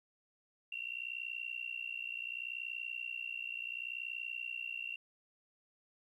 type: tone with amplitude modulation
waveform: sine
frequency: 2745 Hz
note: F7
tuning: 31 cents flat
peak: -35 dBFS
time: 0.72-4.96 s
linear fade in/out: 5 ms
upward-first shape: sine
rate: 60.7 Hz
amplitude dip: 90%
effects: 12-bit